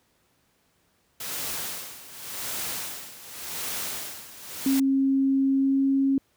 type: noise with tremolo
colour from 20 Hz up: white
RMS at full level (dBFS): -31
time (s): 1.2-4.8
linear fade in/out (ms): 5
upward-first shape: sine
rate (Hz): 0.88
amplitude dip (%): 80
type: tone with pitch glide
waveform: sine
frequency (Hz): 270 to 271.9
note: C#4 to C#4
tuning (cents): -45 to -33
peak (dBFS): -19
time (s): 4.66-6.18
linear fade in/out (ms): 2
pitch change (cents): +12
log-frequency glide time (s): 5.46-5.84
effects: pink hiss -67 dBFS RMS until 6.36 s + high-pass 60 Hz 12 dB/octave